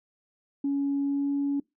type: tone with pitch glide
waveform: sine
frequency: 280 to 281.9 Hz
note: C#4 to C#4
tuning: +18 to +29 cents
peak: -23 dBFS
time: 0.64-1.6 s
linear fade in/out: 5 ms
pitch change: +11 cents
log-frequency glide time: 1.01-1.31 s
effects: noise-tail reverb RT60 0.2 s tail -24 dB re dry + tanh soft clip ceiling -20 dBFS